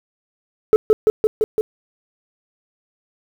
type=tone with echo; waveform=sine; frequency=432.7 Hz; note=A4; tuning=29 cents flat; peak=-4 dBFS; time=0.73-0.76 s; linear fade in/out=0 ms; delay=170 ms; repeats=5; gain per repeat=-2 dB; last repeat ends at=1.61 s; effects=tanh soft clip ceiling -6 dBFS + 7-bit